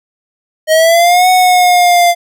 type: linear two-way sweep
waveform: square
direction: up then down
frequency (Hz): 622.3 to 740 to 692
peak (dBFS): -6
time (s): 0.67-2.15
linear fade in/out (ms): 50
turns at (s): 1.29
effects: none